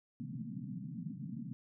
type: band-pass noise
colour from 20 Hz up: white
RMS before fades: -43 dBFS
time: 0.2-1.53 s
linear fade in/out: 0 ms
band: 120 to 260 Hz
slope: 96 dB/octave
effects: none